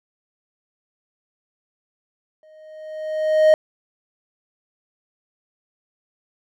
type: tone with exponential growth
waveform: triangle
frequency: 622.3 Hz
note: D#5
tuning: in tune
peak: -6 dBFS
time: 2.43-3.54 s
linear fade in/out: 1 ms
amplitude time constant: 240 ms
effects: none